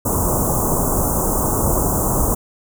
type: band-stop noise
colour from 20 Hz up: pink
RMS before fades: -18 dBFS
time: 0.05-2.35 s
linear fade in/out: 10 ms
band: 1200 to 6800 Hz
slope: 48 dB/octave
effects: none